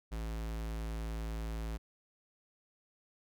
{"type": "tone", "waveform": "square", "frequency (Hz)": 55.1, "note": "A1", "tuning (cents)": 3, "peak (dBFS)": -37, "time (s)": [0.11, 1.78], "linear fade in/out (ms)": 20, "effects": []}